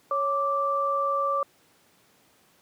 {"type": "tone pair together", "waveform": "sine", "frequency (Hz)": [554.4, 1171], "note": ["C#5", "D6"], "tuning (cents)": [0, -5], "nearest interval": "octave + minor second", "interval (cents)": 1295, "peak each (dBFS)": [-28, -24], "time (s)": [0.11, 1.43], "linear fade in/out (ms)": 2, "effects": ["pink hiss -61 dBFS RMS until 2.61 s", "high-pass 150 Hz 12 dB/octave"]}